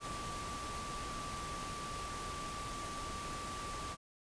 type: tone in noise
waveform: sine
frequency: 1165 Hz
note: D6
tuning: 14 cents flat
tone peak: -43 dBFS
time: 0-3.97 s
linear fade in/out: 50 ms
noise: pink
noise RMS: -44 dBFS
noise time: 0-3.97 s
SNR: -2 dB
effects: resampled to 22050 Hz